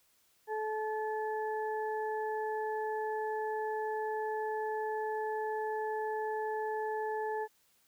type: harmonic tone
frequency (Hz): 432.7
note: A4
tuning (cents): -29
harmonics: 1 / 2 / 4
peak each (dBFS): -35 / -36 / -44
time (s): 0.47-7.48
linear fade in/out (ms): 50
effects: white hiss -70 dBFS RMS until 7.87 s